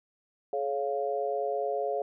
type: chord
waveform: sine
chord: Db major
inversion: second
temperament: equal with one note detuned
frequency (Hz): 425.3 / 554.4 / 698.5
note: Ab4 / Db5 / F5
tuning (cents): +41 / 0 / 0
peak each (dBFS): -32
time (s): 0.53-2.02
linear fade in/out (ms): 2
effects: none